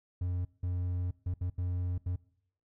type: tone bursts at uneven times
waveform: triangle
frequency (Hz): 89.4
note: F2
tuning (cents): +41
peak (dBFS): -28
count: 6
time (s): 0.21-0.45 / 0.63-1.11 / 1.26-1.34 / 1.41-1.5 / 1.58-1.98 / 2.06-2.16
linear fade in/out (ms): 5
effects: noise-tail reverb RT60 0.7 s tail -22 dB re dry